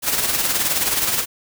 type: noise with tremolo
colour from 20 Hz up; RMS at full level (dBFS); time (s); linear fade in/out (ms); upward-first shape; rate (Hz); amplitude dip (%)
white; -18; 0.02-1.26; 50; sine; 19; 50
effects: none